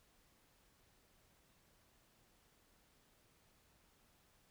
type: silence
effects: pink hiss -72 dBFS RMS until 4.5 s